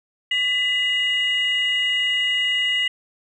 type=tone pair together; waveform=sine; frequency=2000 / 2871 Hz; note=B6 / F7; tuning=+21 / +47 cents; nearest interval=tritone; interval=626 cents; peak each=-21 / -19 dBFS; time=0.31-2.88 s; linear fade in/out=5 ms; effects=tanh soft clip ceiling -13 dBFS